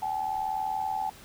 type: tone pair together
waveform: sine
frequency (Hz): 775 / 855.4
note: G5 / A5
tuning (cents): -20 / -49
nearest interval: major second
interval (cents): 171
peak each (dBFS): -31 / -30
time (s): 0.02-1.1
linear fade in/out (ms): 5
effects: pink hiss -50 dBFS RMS until 1.24 s